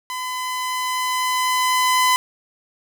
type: tone with level ramp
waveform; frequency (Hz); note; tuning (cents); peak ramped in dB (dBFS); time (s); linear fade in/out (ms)
sawtooth; 1012; B5; +42; -22 to -10; 0.1-2.16; 0
effects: none